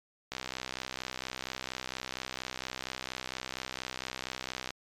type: click train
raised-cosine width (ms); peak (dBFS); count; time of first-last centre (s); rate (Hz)
0.2; -18; 283; 0.32-4.706; 64.3
effects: MP3 96 kbps